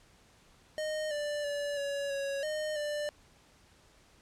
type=tone with pitch steps; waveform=square; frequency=617 / 589 / 577 / 564 / 555 / 613 / 592 Hz; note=D#5 / D5 / D5 / C#5 / C#5 / D#5 / D5; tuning=-15 / +5 / -31 / +30 / +2 / -26 / +14 cents; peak=-33 dBFS; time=0.78-3.09 s; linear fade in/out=0 ms; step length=330 ms; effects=pink hiss -62 dBFS RMS until 4.21 s + low-pass 9000 Hz 12 dB/octave